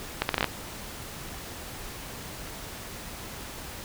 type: accelerating click train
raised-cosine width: 0.3 ms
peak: -7 dBFS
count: 7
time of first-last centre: 0.22-0.443 s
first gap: 71 ms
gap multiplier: 0.73
effects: pink hiss -40 dBFS RMS until 3.84 s